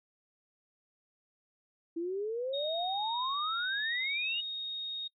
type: exponential sweep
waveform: sine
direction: up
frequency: 325.9 to 2932 Hz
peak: -32 dBFS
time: 1.96-4.41 s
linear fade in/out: 10 ms
type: tone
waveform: sine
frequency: 3729 Hz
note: A#7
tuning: in tune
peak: -35 dBFS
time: 2.53-5.08 s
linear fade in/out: 10 ms
effects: noise-tail reverb RT60 0.1 s tail -26 dB re dry